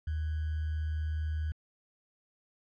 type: tone with sample-and-hold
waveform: sine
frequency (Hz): 77.78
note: D#2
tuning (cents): 0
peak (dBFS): -30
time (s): 0.07-1.52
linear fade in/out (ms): 5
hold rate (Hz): 1575
effects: low-pass 3000 Hz 12 dB/octave